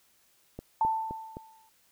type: click train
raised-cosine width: 2 ms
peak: -25 dBFS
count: 4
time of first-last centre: 0.59-1.369 s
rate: 3.85 Hz
type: tone with exponential decay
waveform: sine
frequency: 887 Hz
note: A5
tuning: 14 cents sharp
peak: -21 dBFS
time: 0.81-1.69 s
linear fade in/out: 2 ms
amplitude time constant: 190 ms
effects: white hiss -66 dBFS RMS until 1.91 s